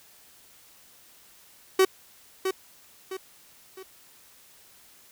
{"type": "tone with echo", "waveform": "45% pulse", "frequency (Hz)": 378.8, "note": "F#4", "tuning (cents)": 41, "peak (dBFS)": -16, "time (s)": [1.79, 1.85], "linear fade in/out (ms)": 5, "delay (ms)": 660, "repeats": 3, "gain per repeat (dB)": -8, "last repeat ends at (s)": 3.83, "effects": ["white hiss -55 dBFS RMS until 5.11 s"]}